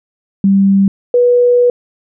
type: tone pair in turn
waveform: sine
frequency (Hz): 196 / 488.1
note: G3 / B4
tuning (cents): 0 / -20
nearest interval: octave + major third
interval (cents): 1580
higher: second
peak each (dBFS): -6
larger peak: neither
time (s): 0.44-0.88 / 1.14-1.7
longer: second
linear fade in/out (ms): 2
effects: none